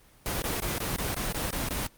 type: noise bursts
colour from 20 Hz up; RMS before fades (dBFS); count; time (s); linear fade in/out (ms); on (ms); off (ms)
pink; -30; 9; 0.26-1.868; 0; 160; 21
effects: pink hiss -58 dBFS RMS until 1.97 s + Opus 24 kbps